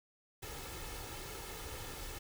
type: noise with comb filter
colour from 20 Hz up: pink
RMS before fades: -45 dBFS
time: 0.42-2.19 s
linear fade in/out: 10 ms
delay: 2.3 ms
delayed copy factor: +0.6
effects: none